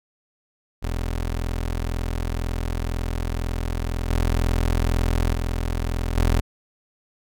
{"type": "tone with level steps", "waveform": "25% pulse", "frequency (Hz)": 42, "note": "E1", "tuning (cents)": 33, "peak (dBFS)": [-20, -15, -19, -13], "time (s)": [0.82, 6.41], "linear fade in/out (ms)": 20, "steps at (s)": [4.1, 5.33, 6.16], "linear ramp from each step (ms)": 5, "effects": []}